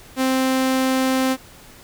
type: tone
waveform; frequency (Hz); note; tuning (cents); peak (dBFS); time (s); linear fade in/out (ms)
sawtooth; 261.6; C4; 0; -13; 0.16-1.37; 50
effects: pink hiss -45 dBFS RMS until 1.83 s